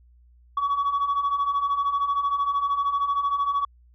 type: beating tone pair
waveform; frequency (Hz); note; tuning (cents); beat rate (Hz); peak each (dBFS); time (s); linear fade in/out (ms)
sine; 1120 / 1133; C#6 / C#6; +18 / +37; 13; -26 / -21; 0.57-3.65; 5
effects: tanh soft clip ceiling -18 dBFS + added 60 Hz sine -52 dBFS peak until 3.94 s